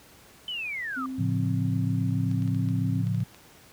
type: linear sweep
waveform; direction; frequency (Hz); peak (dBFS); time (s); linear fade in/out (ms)
sine; down; 3077 to 1158; -30; 0.48-1.06; 2
type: tone with pitch glide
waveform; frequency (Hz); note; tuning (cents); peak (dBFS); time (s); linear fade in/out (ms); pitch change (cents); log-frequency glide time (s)
sine; 261.6 to 263.1; C4 to C4; 0 to +10; -31; 0.96-3.03; 20; +10; 1.07-2.4
type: chord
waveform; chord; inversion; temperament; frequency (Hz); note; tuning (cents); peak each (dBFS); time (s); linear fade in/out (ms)
sine; A augmented; none; equal with one note detuned; 111.15 / 138.59 / 174.61; A2 / C#3 / E#3; +18 / 0 / 0; -26 / -30 / -29; 1.18-3.24; 10
type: clicks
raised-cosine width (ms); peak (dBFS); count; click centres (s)
0.2; -31; 9; 2.314 / 2.422 / 2.477 / 2.547 / 2.688 / 3.07 / 3.147 / 3.204 / 3.346
effects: pink hiss -53 dBFS RMS until 3.72 s + high-pass 60 Hz 12 dB/octave